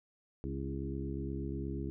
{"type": "harmonic tone with a mistuned harmonic", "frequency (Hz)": 68.4, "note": "C#2", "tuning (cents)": -23, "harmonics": [1, 2, 3, 4, 5, 6], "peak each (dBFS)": [-40, -41, -44, -43, -43, -46], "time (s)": [0.44, 1.9], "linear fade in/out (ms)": 0, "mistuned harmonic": 5, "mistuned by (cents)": -29, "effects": []}